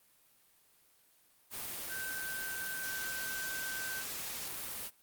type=tone in noise; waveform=sine; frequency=1543 Hz; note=G6; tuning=28 cents flat; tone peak=-39 dBFS; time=1.88-4.04 s; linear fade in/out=50 ms; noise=white; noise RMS=-41 dBFS; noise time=1.5-4.91 s; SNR=-1 dB; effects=white hiss -67 dBFS RMS until 5.02 s + Opus 32 kbps